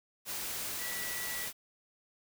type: tone in noise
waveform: sine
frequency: 1953 Hz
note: B6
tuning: 20 cents flat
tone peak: -41 dBFS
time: 0.78-1.49 s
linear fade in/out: 50 ms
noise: white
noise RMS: -38 dBFS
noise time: 0.25-1.53 s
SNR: -6 dB
effects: none